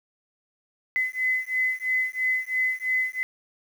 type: beating tone pair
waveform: sine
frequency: 2026 / 2029 Hz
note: B6 / B6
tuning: +44 / +46 cents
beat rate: 3 Hz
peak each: -26 dBFS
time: 0.96-3.23 s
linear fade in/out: 0 ms
effects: 8-bit